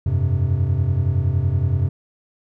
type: chord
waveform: triangle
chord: F suspended second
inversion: none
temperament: equal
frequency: 87.31 / 98 / 130.81 Hz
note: F2 / G2 / C3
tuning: 0 / 0 / 0 cents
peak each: -19 dBFS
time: 0.06-1.89 s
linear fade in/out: 5 ms
effects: none